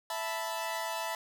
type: chord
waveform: sawtooth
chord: E suspended fourth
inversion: none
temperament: equal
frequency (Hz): 659.3 / 880 / 987.8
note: E5 / A5 / B5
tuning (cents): 0 / 0 / 0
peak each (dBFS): -34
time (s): 0.1-1.15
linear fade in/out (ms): 2
effects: none